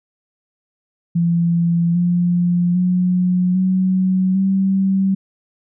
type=tone with pitch steps; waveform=sine; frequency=170 / 175.39 / 180.94 / 186.68 / 192.59 Hz; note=F3 / F3 / F#3 / F#3 / G3; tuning=-46 / +8 / -38 / +16 / -30 cents; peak=-13 dBFS; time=1.15-5.15 s; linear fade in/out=10 ms; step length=800 ms; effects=none